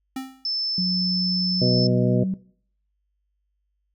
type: tone with exponential decay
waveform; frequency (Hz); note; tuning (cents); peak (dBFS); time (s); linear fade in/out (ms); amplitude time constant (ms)
square; 263.6; C4; +13; -26; 0.16-0.51; 5; 75
type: tone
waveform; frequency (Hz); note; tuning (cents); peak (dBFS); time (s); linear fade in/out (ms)
sine; 5274; E8; 0; -23; 0.45-1.87; 2
type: tone with pitch glide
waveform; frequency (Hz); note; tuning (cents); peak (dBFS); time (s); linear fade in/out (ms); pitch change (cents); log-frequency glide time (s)
sine; 182.3 to 189.17; F#3 to F#3; -25 to +39; -22; 0.78-2.34; 2; +64; 1.53-2.16
type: harmonic tone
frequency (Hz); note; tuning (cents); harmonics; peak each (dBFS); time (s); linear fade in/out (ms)
123.47; B2; 0; 1 / 2 / 3 / 4 / 5; -21 / -24 / -26 / -27 / -28; 1.61-2.24; 10
effects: noise-tail reverb RT60 0.6 s tail -23 dB re dry + added 50 Hz sine -70 dBFS peak until 3.94 s